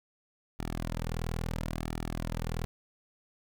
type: tone with flanger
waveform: sawtooth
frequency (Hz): 40.71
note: E1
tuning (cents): -21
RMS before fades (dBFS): -35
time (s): 0.59-2.65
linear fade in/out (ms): 0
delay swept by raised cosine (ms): 1.9 to 3.3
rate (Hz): 0.73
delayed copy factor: -0.7
effects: none